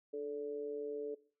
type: tone with amplitude modulation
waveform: sine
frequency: 436.3 Hz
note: A4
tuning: 15 cents flat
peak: -34 dBFS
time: 0.13-1.15 s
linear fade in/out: 10 ms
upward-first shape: sine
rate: 140 Hz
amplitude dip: 75%
effects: noise-tail reverb RT60 0.4 s tail -19 dB re dry

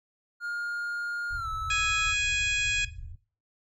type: tone with pitch glide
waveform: triangle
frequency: 1417 to 1306.9 Hz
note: F6 to E6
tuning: +25 to -15 cents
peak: -29 dBFS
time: 0.4-2.15 s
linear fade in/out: 50 ms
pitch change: -140 cents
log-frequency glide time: 1.35-1.48 s
type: low-pass noise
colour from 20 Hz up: pink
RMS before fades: -40 dBFS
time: 1.3-3.16 s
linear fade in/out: 10 ms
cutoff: 120 Hz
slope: 96 dB/octave
type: harmonic tone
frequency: 830.6 Hz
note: G#5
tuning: in tune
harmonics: 2 / 3 / 4 / 5 / 6 / 7 / 8 / 9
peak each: -32 / -27 / -32 / -41 / -43 / -46 / -45 / -36 dBFS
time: 1.7-2.85 s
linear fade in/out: 5 ms
effects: noise-tail reverb RT60 0.4 s tail -18 dB re dry

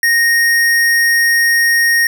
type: tone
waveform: square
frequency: 1860 Hz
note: A#6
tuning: 4 cents flat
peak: -10 dBFS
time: 0.03-2.07 s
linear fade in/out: 2 ms
effects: none

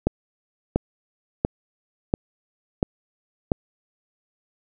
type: click train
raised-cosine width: 2 ms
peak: -5 dBFS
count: 6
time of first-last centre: 0.07-3.518 s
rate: 1.45 Hz
effects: none

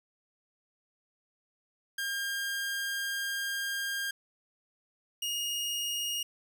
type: tone pair in turn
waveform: sawtooth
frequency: 1608 / 2861 Hz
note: G6 / F7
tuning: +44 / +41 cents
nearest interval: minor seventh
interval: 997 cents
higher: second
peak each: -28 / -28 dBFS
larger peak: neither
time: 1.98-4.11 / 5.22-6.23 s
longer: first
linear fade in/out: 5 ms
effects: none

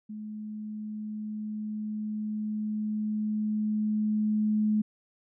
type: tone with level ramp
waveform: sine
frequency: 213.3 Hz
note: G#3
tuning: 46 cents sharp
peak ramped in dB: -36 to -22 dBFS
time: 0.09-4.82 s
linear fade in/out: 10 ms
effects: none

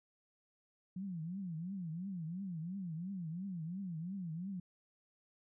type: tone with vibrato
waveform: sine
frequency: 176.8 Hz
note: F3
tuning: 22 cents sharp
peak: -39 dBFS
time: 0.96-4.6 s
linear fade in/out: 5 ms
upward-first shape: triangle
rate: 2.9 Hz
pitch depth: 240 cents each way
effects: none

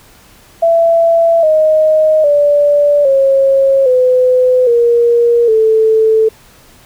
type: tone with pitch steps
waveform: sine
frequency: 668 / 623.3 / 581.5 / 542.6 / 506.2 / 472.3 / 440.7 Hz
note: E5 / D#5 / D5 / C#5 / B4 / A#4 / A4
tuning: +23 / +3 / -17 / -37 / +43 / +23 / +3 cents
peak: -6 dBFS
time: 0.62-6.29 s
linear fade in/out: 10 ms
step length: 810 ms
effects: pink hiss -43 dBFS RMS until 6.85 s

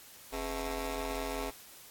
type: ring-modulated tone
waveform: 15% pulse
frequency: 228.8 Hz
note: A#3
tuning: 32 cents flat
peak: -25 dBFS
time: 0.32-1.51 s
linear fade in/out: 20 ms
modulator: 186 Hz
effects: white hiss -53 dBFS RMS until 1.9 s + AAC 64 kbps

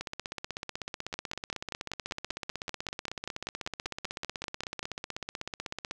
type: two click trains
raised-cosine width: 0.2 ms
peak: -18 / -17 dBFS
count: 96 / 20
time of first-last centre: 0.01-5.911 / 1.14-4.829 s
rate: 16.1 / 5.15 Hz
effects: none

